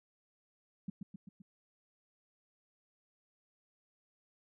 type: tone with echo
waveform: sine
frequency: 192.2 Hz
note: G3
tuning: 34 cents flat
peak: -35 dBFS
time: 0.88-0.9 s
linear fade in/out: 5 ms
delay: 130 ms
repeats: 4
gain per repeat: -4 dB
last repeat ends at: 1.42 s
effects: none